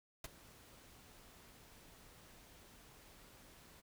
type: noise with ADSR envelope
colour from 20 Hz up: pink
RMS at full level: -43 dBFS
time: 0.24-3.82 s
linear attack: 4 ms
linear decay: 23 ms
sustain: -18 dB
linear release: 28 ms
effects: none